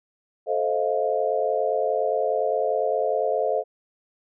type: chord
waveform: sine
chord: F dominant seventh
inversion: first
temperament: just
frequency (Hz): 436.5 / 523.8 / 628.6 / 698.5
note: A4 / C5 / Eb5 / F5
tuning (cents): -14 / +2 / +18 / 0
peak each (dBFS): -26 / -26 / -26 / -27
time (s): 0.46-3.64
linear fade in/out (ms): 50
effects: none